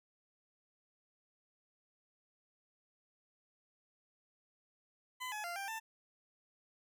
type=tone with pitch steps; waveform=20% pulse; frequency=1011 / 847 / 694 / 790 / 890 Hz; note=B5 / G#5 / F5 / G5 / A5; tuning=+40 / +34 / -11 / +13 / +20 cents; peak=-35 dBFS; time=5.2-5.8 s; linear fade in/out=20 ms; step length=120 ms; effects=none